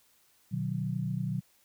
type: chord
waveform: sine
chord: B major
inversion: none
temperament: equal with one note detuned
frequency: 123.47 / 152.01 / 185 Hz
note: B2 / D#3 / F#3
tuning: 0 / -40 / 0 cents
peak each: -34 dBFS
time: 0.51-1.41 s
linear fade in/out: 20 ms
effects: white hiss -66 dBFS RMS until 1.64 s